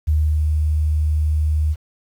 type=tone with ADSR envelope; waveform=sine; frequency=76.6 Hz; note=D#2; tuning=27 cents flat; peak=-13 dBFS; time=0.07-1.76 s; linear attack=16 ms; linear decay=290 ms; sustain=-2 dB; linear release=48 ms; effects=8-bit